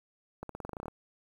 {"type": "accelerating click train", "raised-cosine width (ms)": 1, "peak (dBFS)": -25, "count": 12, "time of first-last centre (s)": [0.43, 0.882], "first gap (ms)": 63, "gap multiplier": 0.91, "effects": ["9-bit"]}